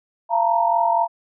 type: tone cluster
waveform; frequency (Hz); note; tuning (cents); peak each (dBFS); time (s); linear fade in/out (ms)
sine; 686 / 901 / 945; F5 / A5 / A#5; -31 / +41 / +23; -20; 0.29-1.08; 50
effects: none